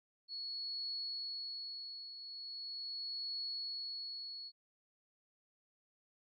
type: tone with tremolo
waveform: sine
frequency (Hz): 4371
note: C#8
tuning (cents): -25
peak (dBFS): -38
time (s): 0.28-4.52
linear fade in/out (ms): 50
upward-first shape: triangle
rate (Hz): 0.4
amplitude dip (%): 65
effects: none